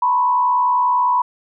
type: tone with frequency modulation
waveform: sine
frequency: 987.8 Hz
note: B5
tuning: in tune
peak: -13 dBFS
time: 0.02-1.22 s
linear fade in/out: 5 ms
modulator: 70.1 Hz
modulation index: 0.65
effects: none